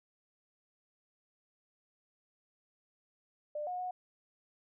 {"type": "tone with pitch steps", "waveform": "sine", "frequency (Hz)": [597, 723, 730], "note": ["D5", "F#5", "F#5"], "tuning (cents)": [28, -40, -24], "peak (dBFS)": -35, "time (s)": [3.55, 3.91], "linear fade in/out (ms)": 5, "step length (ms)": 120, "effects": []}